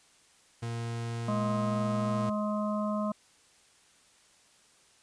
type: tone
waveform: 40% pulse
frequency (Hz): 116.54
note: A#2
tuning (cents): 0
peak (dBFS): -32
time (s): 0.62-2.3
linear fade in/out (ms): 10
type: harmonic tone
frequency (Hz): 210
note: G#3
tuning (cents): +19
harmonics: 1 / 3 / 5 / 6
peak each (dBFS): -30 / -34 / -37 / -41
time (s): 1.28-3.12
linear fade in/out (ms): 5
effects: white hiss -62 dBFS RMS until 5.02 s + resampled to 22050 Hz